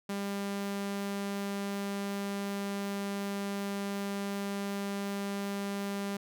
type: tone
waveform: sawtooth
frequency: 199.7 Hz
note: G3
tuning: 32 cents sharp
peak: -29 dBFS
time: 0.09-6.17 s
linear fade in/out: 5 ms
effects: none